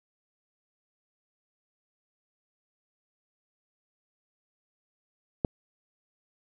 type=click; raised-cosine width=2 ms; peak=-11 dBFS; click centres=5.448 s; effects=none